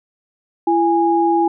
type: tone pair together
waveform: sine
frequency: 337.4 / 825 Hz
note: E4 / G#5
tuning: +40 / -12 cents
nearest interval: octave + minor third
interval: 1548 cents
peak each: -15 dBFS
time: 0.67-1.48 s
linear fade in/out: 5 ms
effects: none